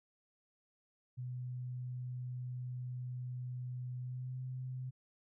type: tone with pitch glide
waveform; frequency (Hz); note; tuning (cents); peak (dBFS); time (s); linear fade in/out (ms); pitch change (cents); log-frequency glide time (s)
sine; 125.1 to 128.25; B2 to C3; +23 to -34; -39; 1.17-4.91; 20; +43; 4-4.37
effects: none